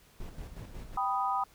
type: noise with tremolo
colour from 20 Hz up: brown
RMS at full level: -41 dBFS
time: 0.2-0.97 s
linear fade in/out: 5 ms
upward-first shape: square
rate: 5.5 Hz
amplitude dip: 50%
type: chord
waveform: sine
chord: G augmented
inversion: none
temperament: equal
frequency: 784 / 987.8 / 1244.5 Hz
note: G5 / B5 / D#6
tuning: 0 / 0 / 0 cents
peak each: -32 dBFS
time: 0.97-1.44 s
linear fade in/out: 5 ms
effects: pink hiss -61 dBFS RMS until 1.54 s